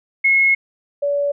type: tone pair in turn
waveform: sine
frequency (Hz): 2171 / 571.9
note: C#7 / D5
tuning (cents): -37 / -46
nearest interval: octave + major seventh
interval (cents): 2309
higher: first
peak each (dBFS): -11 / -16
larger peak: first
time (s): 0.24-0.55 / 1.02-1.32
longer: first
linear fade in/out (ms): 10
effects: none